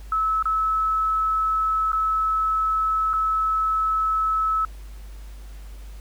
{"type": "tone with dropouts", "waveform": "sine", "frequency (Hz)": 1300, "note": "E6", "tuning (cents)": -24, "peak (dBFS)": -19, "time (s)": [0.12, 4.65], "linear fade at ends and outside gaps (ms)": 2, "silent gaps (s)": [[0.426, 0.455], [1.919, 1.93], [3.133, 3.137]], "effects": ["added 50 Hz sine -36 dBFS peak until 6 s", "pink hiss -52 dBFS RMS until 6 s"]}